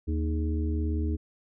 harmonic tone with a mistuned harmonic, 77.78 Hz, D#2, in tune, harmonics 1 / 3 / 4 / 5, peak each -26 / -36 / -34 / -40 dBFS, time 0.07-1.17 s, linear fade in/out 20 ms, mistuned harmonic 5, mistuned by +120 cents, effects none

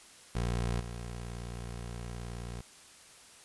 20% pulse tone with level steps, 59 Hz, A#1, 22 cents sharp, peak -25 / -34 dBFS, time 0.35-2.61 s, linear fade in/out 5 ms, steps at 0.8 s, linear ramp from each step 10 ms, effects white hiss -55 dBFS RMS until 3.44 s + resampled to 24000 Hz

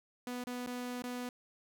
sawtooth tone with dropouts, 246.9 Hz, B3, in tune, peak -34 dBFS, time 0.27-1.29 s, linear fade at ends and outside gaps 2 ms, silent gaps 0.439-0.47 / 0.664-0.672 / 1.022-1.039 s, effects none

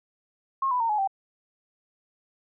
sine tone with pitch steps, 1077 / 993.3 / 916.2 / 845 / 779.4 Hz, C6 / B5 / A#5 / G#5 / G5, +50 / +10 / -30 / +30 / -10 cents, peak -22 dBFS, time 0.62-1.075 s, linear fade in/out 5 ms, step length 91 ms, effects none

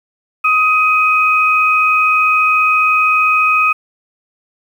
sine tone pair together, 1257 / 2514 Hz, D#6 / D#7, +17 / +17 cents, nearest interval octave, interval 1200 cents, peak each -12 dBFS, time 0.44-3.73 s, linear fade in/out 10 ms, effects 7-bit

